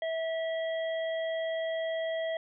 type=harmonic tone; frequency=651 Hz; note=E5; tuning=22 cents flat; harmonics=1 / 3 / 5; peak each=-30 / -40 / -44 dBFS; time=0.02-2.37 s; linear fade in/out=2 ms; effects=none